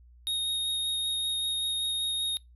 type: tone with vibrato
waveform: square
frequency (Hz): 3729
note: A#7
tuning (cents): 0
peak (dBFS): -28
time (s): 0.27-2.37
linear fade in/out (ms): 0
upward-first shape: sine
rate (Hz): 5.2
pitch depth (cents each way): 8
effects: noise-tail reverb RT60 0.2 s tail -25 dB re dry + added 60 Hz sine -52 dBFS peak until 2.55 s